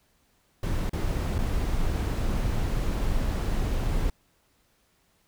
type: noise with dropouts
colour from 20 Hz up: brown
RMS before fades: -26 dBFS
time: 0.63-4.1 s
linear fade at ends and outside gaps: 2 ms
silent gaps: 0.895-0.932 / 1.382-1.388 s
effects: pink hiss -67 dBFS RMS until 5.27 s